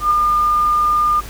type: tone with ADSR envelope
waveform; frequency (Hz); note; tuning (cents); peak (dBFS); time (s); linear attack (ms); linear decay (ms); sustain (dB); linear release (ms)
sine; 1208; D6; +48; -9; 0-1.21; 110; 3; -3; 19
effects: added 50 Hz sine -31 dBFS peak until 1.29 s + pink hiss -35 dBFS RMS until 1.29 s